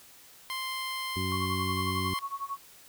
15% pulse tone, 1046.5 Hz, C6, in tune, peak -26 dBFS, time 0.5-2.19 s, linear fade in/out 0 ms
harmonic tone, 93.5 Hz, F#2, 19 cents sharp, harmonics 1 / 2 / 3 / 4, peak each -33 / -36 / -38 / -39 dBFS, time 1.16-2.14 s, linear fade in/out 5 ms
sine tone with tremolo, 1108.7 Hz, C#6, in tune, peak -30 dBFS, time 1.32-2.57 s, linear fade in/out 0 ms, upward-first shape sine, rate 11 Hz, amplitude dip 90%
effects white hiss -54 dBFS RMS until 2.88 s

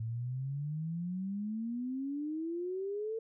sine exponential sweep, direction up, 110 to 454.5 Hz, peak -34 dBFS, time 0-3.19 s, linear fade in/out 5 ms, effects none

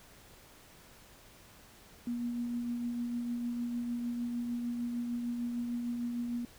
sine tone with tremolo, 239.3 Hz, A#3, 46 cents sharp, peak -31 dBFS, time 2.07-6.45 s, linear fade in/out 2 ms, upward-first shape triangle, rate 6.6 Hz, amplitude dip 35%, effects pink hiss -57 dBFS RMS until 6.58 s

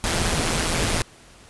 pink noise with amplitude modulation, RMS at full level -20 dBFS, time 0.04-1.02 s, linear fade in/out 0 ms, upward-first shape sine, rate 166 Hz, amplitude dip 55%, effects pink hiss -49 dBFS RMS until 1.49 s + resampled to 24000 Hz

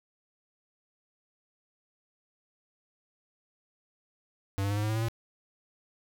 square tone with pitch steps, 98 / 100.23 / 102.52 / 104.85 / 107.24 / 109.68 / 112.18 / 114.74 Hz, G2 / G2 / G#2 / G#2 / A2 / A2 / A2 / A#2, 0 / +39 / -22 / +17 / -44 / -5 / +34 / -27 cents, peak -28 dBFS, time 4.58-5.084 s, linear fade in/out 0 ms, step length 63 ms, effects none

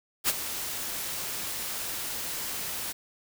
white noise with ADSR envelope, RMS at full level -23 dBFS, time 0.24-2.93 s, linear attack 44 ms, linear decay 36 ms, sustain -11 dB, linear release 18 ms, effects none

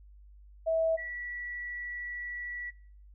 sine tone pair in turn, 650 / 1947.8 Hz, E5 / B6, -24 / -24 cents, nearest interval octave + perfect fifth, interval 1900 cents, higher second, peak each -25 / -36 dBFS, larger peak first, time 0.66-0.97 / 0.97-2.71 s, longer second, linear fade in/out 20 ms, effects noise-tail reverb RT60 0.5 s tail -22 dB re dry + added 50 Hz sine -51 dBFS peak until 3.14 s

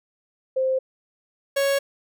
sine / 45% pulse tone pair in turn, 523.3 / 554.3 Hz, C5 / C#5, 0 / 0 cents, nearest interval minor second, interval 100 cents, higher second, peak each -19 dBFS, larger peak neither, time 0.56-0.79 / 1.56-1.79 s, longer neither, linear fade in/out 10 ms, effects none

